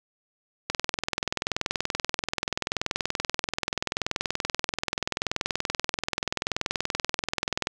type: click train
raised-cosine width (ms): 0.2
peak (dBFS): -8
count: 146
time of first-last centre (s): 0.7-7.671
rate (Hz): 20.8
effects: none